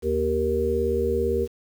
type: harmonic tone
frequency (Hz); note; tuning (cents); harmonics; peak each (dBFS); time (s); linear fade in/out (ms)
77.78; D#2; 0; 1 / 3 / 5 / 6; -28 / -31 / -25 / -24; 0.02-1.48; 50
effects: 8-bit